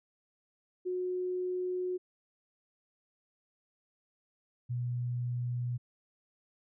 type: tone pair in turn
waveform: sine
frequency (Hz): 364.4 / 122.17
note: F#4 / B2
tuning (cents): -26 / -18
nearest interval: octave + perfect fifth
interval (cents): 1892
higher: first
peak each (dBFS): -31 / -31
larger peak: neither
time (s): 0.85-1.98 / 4.69-5.78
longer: first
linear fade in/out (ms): 20
effects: none